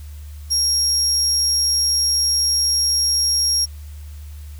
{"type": "tone", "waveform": "35% pulse", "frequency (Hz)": 5588, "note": "F8", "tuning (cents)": 0, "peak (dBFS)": -13, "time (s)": [0.5, 3.66], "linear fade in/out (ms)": 20, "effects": ["added 74 Hz sine -32 dBFS peak until 4.59 s", "white hiss -50 dBFS RMS until 4.59 s"]}